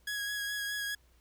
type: tone with vibrato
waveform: sawtooth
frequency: 1661.2 Hz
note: G#6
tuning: in tune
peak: -30 dBFS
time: 0.07-0.95 s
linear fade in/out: 5 ms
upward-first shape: sine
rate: 4.8 Hz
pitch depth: 18 cents each way
effects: added 60 Hz sine -63 dBFS peak until 1.2 s + pink hiss -69 dBFS RMS until 1.2 s